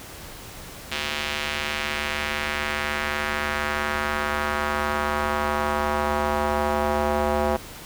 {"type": "tone with band-pass filter sweep", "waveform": "square", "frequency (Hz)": 74, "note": "D2", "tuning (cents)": 14, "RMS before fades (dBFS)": -25, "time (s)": [0.91, 7.57], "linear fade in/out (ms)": 10, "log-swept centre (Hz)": [3000, 710], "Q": 1.4, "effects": ["pink hiss -40 dBFS RMS until 7.85 s"]}